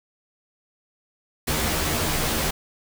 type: noise with comb filter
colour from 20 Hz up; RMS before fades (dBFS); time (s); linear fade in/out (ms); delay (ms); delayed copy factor
pink; -24; 1.47-2.51; 10; 13; +0.8
effects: none